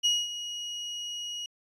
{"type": "tone with ADSR envelope", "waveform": "35% pulse", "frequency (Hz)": 2896, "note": "F#7", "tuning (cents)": -38, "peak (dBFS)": -19, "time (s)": [0.03, 1.46], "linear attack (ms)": 23, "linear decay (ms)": 220, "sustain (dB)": -13, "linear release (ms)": 3, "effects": ["resampled to 24000 Hz"]}